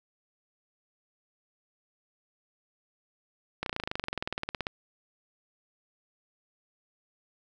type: slowing click train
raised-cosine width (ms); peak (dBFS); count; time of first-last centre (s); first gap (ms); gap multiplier
0.3; -15; 24; 3.63-4.668; 32; 1.03
effects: none